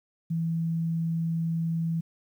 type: tone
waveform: sine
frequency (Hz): 164.81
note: E3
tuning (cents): 0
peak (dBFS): -25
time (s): 0.3-2.01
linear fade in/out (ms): 10
effects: 10-bit